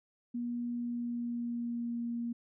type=tone with pitch glide; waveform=sine; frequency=239.8 to 235.7 Hz; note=A#3 to A#3; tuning=+49 to +19 cents; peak=-33 dBFS; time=0.34-2.33 s; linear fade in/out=10 ms; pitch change=-30 cents; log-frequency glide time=0.73-2 s; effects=none